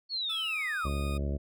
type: linear sweep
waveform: sine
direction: down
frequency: 4449 to 1038 Hz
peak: -30 dBFS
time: 0.09-0.89 s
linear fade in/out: 50 ms
type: tone with pitch glide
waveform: 20% pulse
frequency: 1309 to 1235.5 Hz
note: E6 to D#6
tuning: -13 to -13 cents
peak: -35 dBFS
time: 0.29-1.18 s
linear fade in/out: 10 ms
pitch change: -100 cents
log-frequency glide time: 0.42-0.68 s
type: harmonic tone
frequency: 70.5 Hz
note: C#2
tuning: 30 cents sharp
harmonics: 1 / 2 / 3 / 4 / 5 / 6 / 7 / 8 / 9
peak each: -30 / -37 / -39 / -44 / -43 / -47 / -49 / -45 / -47 dBFS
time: 0.84-1.38 s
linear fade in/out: 20 ms
effects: none